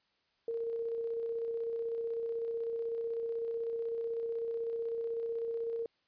sine tone with tremolo, 461.1 Hz, A#4, 19 cents flat, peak -32 dBFS, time 0.48-5.86 s, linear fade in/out 2 ms, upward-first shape square, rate 16 Hz, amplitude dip 25%, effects white hiss -75 dBFS RMS until 6.07 s + resampled to 11025 Hz

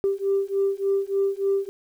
sine beating tone pair, 392 / 395.4 Hz, G4 / G4, 0 / +15 cents, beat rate 3.4 Hz, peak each -23 dBFS, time 0.04-1.69 s, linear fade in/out 0 ms, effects tanh soft clip ceiling -14 dBFS + 9-bit

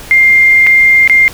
sine tone with dropouts, 2107 Hz, C7, 12 cents sharp, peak -3 dBFS, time 0.11-1.28 s, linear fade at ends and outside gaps 0 ms, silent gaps 0.666-0.67 / 1.076-1.097 s, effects pink hiss -30 dBFS RMS until 1.33 s

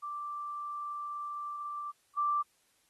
sine tone pair in turn, 1174.7 / 1174.7 Hz, D6 / D6, 0 / 0 cents, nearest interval unison, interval 0 cents, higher neither, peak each -36 / -27 dBFS, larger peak second, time 0.02-1.92 / 2.16-2.43 s, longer first, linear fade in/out 20 ms, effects white hiss -71 dBFS RMS until 2.89 s + AAC 32 kbps

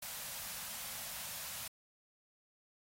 white band-stop noise, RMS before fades -44 dBFS, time 0.02-1.68 s, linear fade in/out 5 ms, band 240 to 510 Hz, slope 48 dB/octave, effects AAC 48 kbps

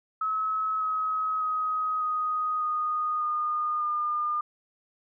sine tone with pitch steps, 1287 / 1273.7 / 1260.5 / 1247.5 / 1234.6 / 1221.8 / 1209.2 Hz, E6 / D#6 / D#6 / D#6 / D#6 / D#6 / D#6, -42 / +40 / +22 / +4 / -14 / -32 / -50 cents, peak -25 dBFS, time 0.21-4.41 s, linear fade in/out 5 ms, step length 600 ms, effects none

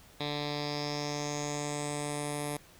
10% pulse tone with low-pass filter sweep, 146.7 Hz, D3, 2 cents flat, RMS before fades -35 dBFS, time 0.2-2.57 s, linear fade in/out 5 ms, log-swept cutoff 3900 to 11000 Hz, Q 5.1, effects pink hiss -57 dBFS RMS until 2.79 s

